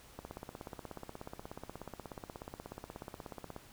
click train, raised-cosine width 1 ms, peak -29 dBFS, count 57, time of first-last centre 0.19-3.563 s, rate 16.6 Hz, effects pink hiss -58 dBFS RMS until 3.72 s

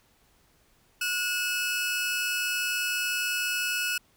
sawtooth tone pair together, 1454 / 2606 Hz, F#6 / E7, -31 / -20 cents, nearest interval minor seventh, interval 1011 cents, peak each -26 dBFS, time 1.01-3.98 s, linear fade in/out 5 ms, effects pink hiss -64 dBFS RMS until 4.16 s

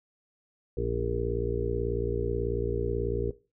harmonic tone with a mistuned harmonic, 58.27 Hz, A#1, in tune, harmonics 1 / 2 / 3 / 4 / 5 / 6 / 7 / 8, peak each -33 / -35 / -43 / -42 / -43 / -37 / -33 / -33 dBFS, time 0.77-3.31 s, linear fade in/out 5 ms, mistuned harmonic 4, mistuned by +47 cents, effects noise-tail reverb RT60 0.3 s tail -17 dB re dry

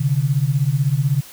sine beating tone pair, 130.81 / 146.81 Hz, C3 / D3, 0 / 0 cents, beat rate 16 Hz, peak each -18 dBFS, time 0-1.21 s, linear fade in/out 10 ms, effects white hiss -41 dBFS RMS until 1.32 s

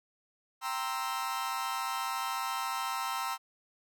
40% pulse chord, C dominant seventh, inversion second, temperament equal, 784 / 932.3 / 1046.5 / 1318.5 Hz, G5 / Bb5 / C6 / E6, 0 / 0 / 0 / 0 cents, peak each -39 / -37 / -37 / -36 dBFS, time 0.61-3.38 s, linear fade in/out 50 ms, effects none

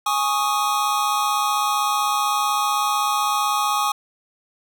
square chord, Ab suspended fourth, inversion none, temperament equal, 830.6 / 1108.7 / 1244.5 Hz, Ab5 / Db6 / Eb6, 0 / 0 / 0 cents, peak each -24 dBFS, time 0.06-3.92 s, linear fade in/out 5 ms, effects none

